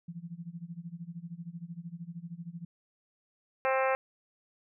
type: tone with tremolo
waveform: sine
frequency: 170 Hz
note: F3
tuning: 46 cents flat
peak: -36 dBFS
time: 0.08-2.65 s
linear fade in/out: 5 ms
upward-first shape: sine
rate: 13 Hz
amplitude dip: 90%
type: harmonic tone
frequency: 264.2 Hz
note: C4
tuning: 17 cents sharp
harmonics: 2 / 3 / 4 / 5 / 6 / 7 / 8 / 9 / 10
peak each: -28 / -32 / -34 / -36 / -38 / -39 / -40 / -41 / -42 dBFS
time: 3.65-3.95 s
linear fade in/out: 0 ms
effects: none